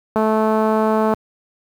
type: click train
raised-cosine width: 1 ms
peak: -5 dBFS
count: 214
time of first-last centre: 0.16-1.137 s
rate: 218 Hz
effects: high-pass 80 Hz 12 dB/octave + 7-bit